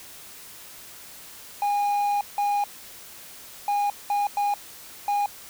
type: tone bursts at uneven times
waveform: triangle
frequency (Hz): 817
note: G#5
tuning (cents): -29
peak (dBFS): -19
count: 6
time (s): 1.62-2.21 / 2.38-2.64 / 3.68-3.9 / 4.1-4.27 / 4.37-4.54 / 5.08-5.26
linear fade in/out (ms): 2
effects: white hiss -44 dBFS RMS until 5.49 s